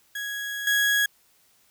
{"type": "tone with level steps", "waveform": "35% pulse", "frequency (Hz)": 1661.2, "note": "G#6", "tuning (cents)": 0, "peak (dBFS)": [-28, -18], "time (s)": [0.15, 1.06], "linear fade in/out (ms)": 5, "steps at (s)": 0.67, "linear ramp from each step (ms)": 2, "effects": ["white hiss -62 dBFS RMS until 1.7 s"]}